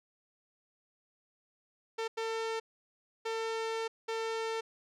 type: tone bursts at uneven times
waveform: sawtooth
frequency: 449.7 Hz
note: A4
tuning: 38 cents sharp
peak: -29 dBFS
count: 4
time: 1.98-2.08 / 2.17-2.6 / 3.25-3.88 / 4.08-4.61 s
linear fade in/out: 10 ms
effects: low-pass 6000 Hz 12 dB/octave